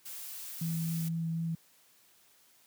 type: noise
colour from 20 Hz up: blue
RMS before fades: -43 dBFS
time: 0.05-1.09 s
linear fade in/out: 10 ms
type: tone with vibrato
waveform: sine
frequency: 164.6 Hz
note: E3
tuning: 2 cents flat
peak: -30 dBFS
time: 0.61-1.55 s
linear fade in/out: 5 ms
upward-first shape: sine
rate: 4 Hz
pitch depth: 10 cents each way
effects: white hiss -64 dBFS RMS until 2.66 s + high-pass 100 Hz 12 dB/octave